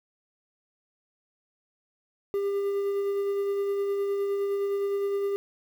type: tone with tremolo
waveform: triangle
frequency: 399.6 Hz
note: G4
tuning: 33 cents sharp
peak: -22 dBFS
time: 2.34-5.36 s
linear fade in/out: 0 ms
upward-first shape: sine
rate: 9.7 Hz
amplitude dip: 25%
effects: 9-bit